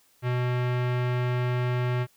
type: tone with low-pass filter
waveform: square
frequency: 124 Hz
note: B2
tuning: 7 cents sharp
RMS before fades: -26 dBFS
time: 0.22-2.07 s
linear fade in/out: 50 ms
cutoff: 2400 Hz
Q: 1.3
effects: white hiss -63 dBFS RMS until 2.16 s